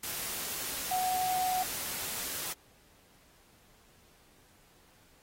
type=tone in noise; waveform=sine; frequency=740 Hz; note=F#5; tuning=in tune; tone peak=-28 dBFS; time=0.91-1.63 s; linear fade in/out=5 ms; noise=white; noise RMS=-37 dBFS; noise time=0.03-2.53 s; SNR=+6 dB; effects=pink hiss -63 dBFS RMS until 5.22 s + AAC 48 kbps